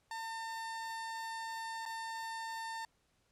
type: tone with dropouts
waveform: 30% pulse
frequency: 903 Hz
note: A5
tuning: 45 cents sharp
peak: -37 dBFS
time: 0.11-2.85 s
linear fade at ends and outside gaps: 2 ms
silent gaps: 1.854-1.86 s
effects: pink hiss -75 dBFS RMS until 3.31 s + low-pass 10000 Hz 12 dB/octave